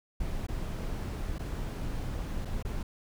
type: noise with dropouts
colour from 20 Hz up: brown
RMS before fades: -34 dBFS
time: 0.2-2.83 s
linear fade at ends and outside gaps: 5 ms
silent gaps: 0.468-0.484 / 1.384-1.392 / 2.45-2.454 / 2.627-2.649 s
effects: none